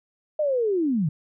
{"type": "linear sweep", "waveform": "sine", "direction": "down", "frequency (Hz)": [622.3, 138.59], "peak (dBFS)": -20, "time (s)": [0.39, 1.09], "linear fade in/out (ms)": 5, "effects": []}